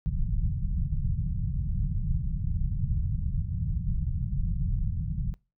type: low-pass noise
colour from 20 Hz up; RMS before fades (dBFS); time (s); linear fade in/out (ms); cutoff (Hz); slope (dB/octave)
pink; -28; 0.06-5.34; 0; 170; 48
effects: noise-tail reverb RT60 0.3 s tail -24 dB re dry